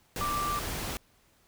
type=tone in noise; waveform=sine; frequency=1175 Hz; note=D6; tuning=1 cent sharp; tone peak=-29 dBFS; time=0.21-0.59 s; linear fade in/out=0 ms; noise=pink; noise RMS=-35 dBFS; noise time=0.16-0.97 s; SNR=+3 dB; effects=pink hiss -65 dBFS RMS until 1.47 s